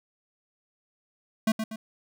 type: tone with echo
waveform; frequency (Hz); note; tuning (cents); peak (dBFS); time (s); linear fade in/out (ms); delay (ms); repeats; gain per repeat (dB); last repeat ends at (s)
square; 220; A3; 0; -21; 1.47-1.52; 5; 120; 2; -7; 1.76
effects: none